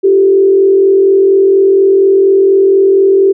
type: tone with frequency modulation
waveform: sine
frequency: 388.1 Hz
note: G4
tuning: 17 cents flat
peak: -4 dBFS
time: 0.03-3.33 s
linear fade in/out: 20 ms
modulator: 44.2 Hz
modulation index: 0.54
effects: none